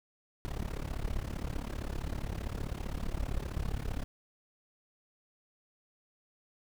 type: noise with amplitude modulation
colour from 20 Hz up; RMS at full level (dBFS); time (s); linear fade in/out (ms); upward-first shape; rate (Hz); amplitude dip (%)
brown; -32; 0.45-4.04; 0; sine; 35.3; 90
effects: none